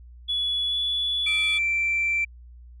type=tone with pitch glide; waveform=sine; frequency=3406 to 3428 Hz; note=G#7 to A7; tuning=+43 to -46 cents; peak=-22 dBFS; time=0.28-1.59 s; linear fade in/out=20 ms; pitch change=+11 cents; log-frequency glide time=0.68-0.75 s
type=tone; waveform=sine; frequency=2344 Hz; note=D7; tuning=4 cents flat; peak=-20 dBFS; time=1.26-2.25 s; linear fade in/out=10 ms
effects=tanh soft clip ceiling -17 dBFS + added 60 Hz sine -43 dBFS peak until 2.8 s